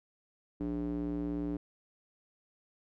square tone with band-pass filter, 58.5 Hz, A#1, 7 cents sharp, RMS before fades -35 dBFS, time 0.6-1.57 s, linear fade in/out 5 ms, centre 290 Hz, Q 3, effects none

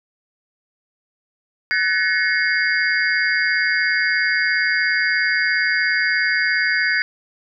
sine tone cluster, 1506 / 1717 / 1874 / 2173 / 4769 Hz, F#6 / A6 / A#6 / C#7 / D8, +30 / -43 / +9 / -35 / +26 cents, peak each -22 / -21 / -23 / -22 / -27 dBFS, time 1.71-7.02 s, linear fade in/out 0 ms, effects none

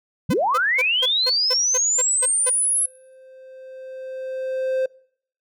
sine linear sweep, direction up, 113.2 to 11000 Hz, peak -17 dBFS, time 0.29-2.86 s, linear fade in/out 5 ms
sawtooth tone bursts, 508 Hz, B4, 49 cents sharp, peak -19 dBFS, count 10, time 0.3-2.5 s, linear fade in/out 10 ms, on 40 ms, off 200 ms
triangle tone with exponential growth, 522 Hz, C5, 4 cents flat, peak -16 dBFS, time 2.37-4.86 s, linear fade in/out 5 ms, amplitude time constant 540 ms
effects noise-tail reverb RT60 0.6 s tail -24 dB re dry

